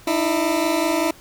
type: tone pair together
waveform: 20% pulse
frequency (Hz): 304.1 / 329.3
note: D#4 / E4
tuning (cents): -40 / -2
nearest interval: minor second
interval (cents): 138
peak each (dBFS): -18 / -15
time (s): 0.07-1.11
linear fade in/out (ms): 5
effects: pink hiss -47 dBFS RMS until 1.2 s